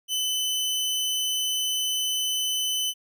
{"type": "tone", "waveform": "sawtooth", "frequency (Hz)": 3025, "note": "F#7", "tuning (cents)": 38, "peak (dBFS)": -21, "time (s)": [0.08, 2.94], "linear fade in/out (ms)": 50, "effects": []}